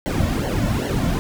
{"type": "noise with flanger", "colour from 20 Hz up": "brown", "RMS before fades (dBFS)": -21, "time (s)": [0.06, 1.19], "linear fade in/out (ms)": 0, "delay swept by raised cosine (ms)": [0.8, 2.5], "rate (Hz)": 2.5, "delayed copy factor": -0.9, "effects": []}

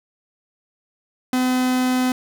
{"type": "tone", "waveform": "45% pulse", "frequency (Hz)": 254, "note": "B3", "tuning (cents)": 49, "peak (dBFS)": -17, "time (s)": [1.33, 2.12], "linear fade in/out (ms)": 2, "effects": []}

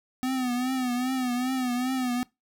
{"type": "tone with vibrato", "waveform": "square", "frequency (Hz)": 252.7, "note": "B3", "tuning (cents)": 40, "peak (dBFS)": -26, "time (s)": [0.23, 2.23], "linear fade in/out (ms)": 0, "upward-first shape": "triangle", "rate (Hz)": 2.5, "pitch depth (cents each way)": 79, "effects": ["noise-tail reverb RT60 0.2 s tail -22 dB re dry"]}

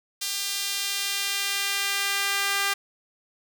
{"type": "tone with high-pass filter sweep", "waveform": "sawtooth", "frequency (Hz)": 398, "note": "G4", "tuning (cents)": 26, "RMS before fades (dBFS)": -27, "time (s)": [0.21, 2.74], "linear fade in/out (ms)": 10, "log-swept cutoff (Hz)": [4200, 1500], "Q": 1, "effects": []}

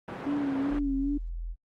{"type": "band-pass noise", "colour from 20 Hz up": "pink", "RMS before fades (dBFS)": -38, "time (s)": [0.08, 0.79], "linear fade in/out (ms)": 2, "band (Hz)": [160, 1600], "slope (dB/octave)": 12}
{"type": "tone with vibrato", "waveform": "sine", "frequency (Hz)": 280.2, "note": "C#4", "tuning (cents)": 19, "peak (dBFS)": -26, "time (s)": [0.26, 1.18], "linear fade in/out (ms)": 10, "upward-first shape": "sine", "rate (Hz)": 2.5, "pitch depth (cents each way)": 58}
{"type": "tone", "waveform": "sine", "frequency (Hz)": 42, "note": "E1", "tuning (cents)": 33, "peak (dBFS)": -32, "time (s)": [0.69, 1.56], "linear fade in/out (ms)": 50}
{"effects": ["Opus 24 kbps"]}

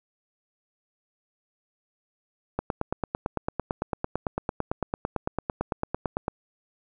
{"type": "click train", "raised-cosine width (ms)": 1, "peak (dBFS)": -12, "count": 34, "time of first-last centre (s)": [2.59, 6.281], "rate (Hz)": 8.94, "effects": []}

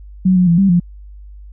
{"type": "tone with pitch steps", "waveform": "sine", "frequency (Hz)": [185.9, 181.1, 169.6, 195.4, 174.7], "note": ["F#3", "F#3", "E3", "G3", "F3"], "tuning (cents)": [8, -37, 50, -5, 1], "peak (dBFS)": -8, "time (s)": [0.25, 0.8], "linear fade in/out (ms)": 10, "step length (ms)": 110, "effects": ["added 50 Hz sine -33 dBFS peak until 1.52 s"]}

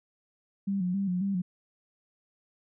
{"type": "tone with vibrato", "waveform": "sine", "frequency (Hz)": 188.5, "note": "F#3", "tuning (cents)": 32, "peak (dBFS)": -26, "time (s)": [0.67, 1.42], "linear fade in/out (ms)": 10, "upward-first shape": "square", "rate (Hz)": 3.7, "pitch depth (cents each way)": 79, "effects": []}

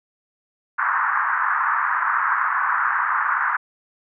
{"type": "band-pass noise", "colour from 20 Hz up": "pink", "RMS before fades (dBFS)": -21, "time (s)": [0.78, 3.57], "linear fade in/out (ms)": 10, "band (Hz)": [990, 1700], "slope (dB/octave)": 48, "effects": []}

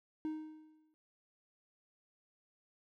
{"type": "tone with exponential decay", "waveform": "triangle", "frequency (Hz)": 311.1, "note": "D#4", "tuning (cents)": 0, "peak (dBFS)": -32, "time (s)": [0.25, 0.94], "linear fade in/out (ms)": 0, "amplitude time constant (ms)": 150, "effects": []}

